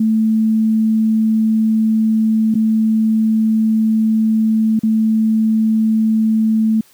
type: tone with dropouts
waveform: sine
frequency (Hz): 220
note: A3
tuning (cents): 0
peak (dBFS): -11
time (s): 0-6.81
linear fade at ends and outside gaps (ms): 5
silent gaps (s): 2.543-2.552 / 4.793-4.833
effects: white hiss -50 dBFS RMS until 6.93 s